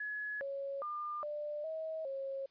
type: tone with pitch steps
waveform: sine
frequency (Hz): 1694 / 553 / 1202 / 594 / 638 / 543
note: G#6 / C#5 / D6 / D5 / D#5 / C#5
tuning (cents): +34 / -4 / +40 / +20 / +43 / -36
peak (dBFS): -37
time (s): 0-2.46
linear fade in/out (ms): 5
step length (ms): 410
effects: white hiss -72 dBFS RMS until 2.5 s + resampled to 11025 Hz